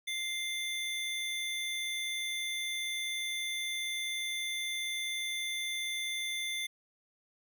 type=tone pair together; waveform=square; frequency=2093 / 3528 Hz; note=C7 / A7; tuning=0 / +4 cents; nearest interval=major sixth; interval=904 cents; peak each=-37 / -37 dBFS; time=0.07-6.67 s; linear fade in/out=10 ms; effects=none